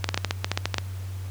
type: clicks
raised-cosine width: 0.2 ms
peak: -6 dBFS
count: 12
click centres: 0.043 / 0.09 / 0.144 / 0.176 / 0.247 / 0.309 / 0.445 / 0.516 / 0.575 / 0.656 / 0.743 / 0.783 s
effects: added 94 Hz sine -31 dBFS peak until 1.3 s + pink hiss -48 dBFS RMS until 1.3 s